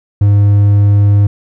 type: tone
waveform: triangle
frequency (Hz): 101.8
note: G#2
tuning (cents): -34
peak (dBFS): -3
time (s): 0.21-1.27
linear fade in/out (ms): 5
effects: none